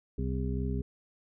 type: harmonic tone with a mistuned harmonic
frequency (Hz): 63.9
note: C2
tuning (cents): -40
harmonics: 1 / 2 / 3 / 4 / 6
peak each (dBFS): -32 / -35 / -37 / -38 / -40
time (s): 0.18-0.82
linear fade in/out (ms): 5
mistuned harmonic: 6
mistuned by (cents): +100
effects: none